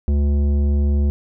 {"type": "tone with tanh clipping", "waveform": "triangle", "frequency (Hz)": 71.8, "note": "D2", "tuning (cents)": -39, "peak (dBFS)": -16, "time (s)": [0.08, 1.1], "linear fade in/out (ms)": 0, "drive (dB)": 16, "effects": []}